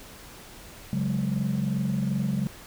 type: chord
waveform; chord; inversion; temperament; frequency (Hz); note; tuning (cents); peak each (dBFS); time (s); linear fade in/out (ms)
sine; C# suspended fourth; none; equal; 138.59 / 185 / 207.7; C#3 / F#3 / G#3; 0 / 0 / 0; -27; 0.93-2.47; 0
effects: tanh soft clip ceiling -19 dBFS + pink hiss -46 dBFS RMS until 2.66 s